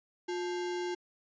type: tone with sample-and-hold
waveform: sine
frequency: 355.8 Hz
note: F4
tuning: 32 cents sharp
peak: -32 dBFS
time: 0.28-0.95 s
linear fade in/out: 10 ms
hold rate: 1225 Hz
effects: resampled to 16000 Hz